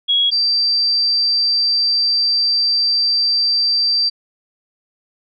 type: tone pair in turn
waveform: sine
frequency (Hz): 3322 / 4687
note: G#7 / D8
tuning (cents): 0 / -4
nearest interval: tritone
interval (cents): 596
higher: second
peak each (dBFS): -12 / -13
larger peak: first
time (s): 0.08-0.31 / 0.31-4.1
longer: second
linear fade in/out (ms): 20
effects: none